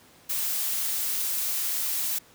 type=noise; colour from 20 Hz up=blue; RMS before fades=-28 dBFS; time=0.29-2.19 s; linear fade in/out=10 ms; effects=pink hiss -55 dBFS RMS until 2.34 s + high-pass 80 Hz 12 dB/octave